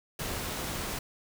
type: noise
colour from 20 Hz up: pink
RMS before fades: -35 dBFS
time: 0.19-0.99 s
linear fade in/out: 5 ms
effects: none